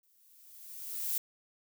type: noise with exponential growth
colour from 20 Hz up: violet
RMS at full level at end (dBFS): -31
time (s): 0.03-1.18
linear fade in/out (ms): 2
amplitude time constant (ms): 250
effects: none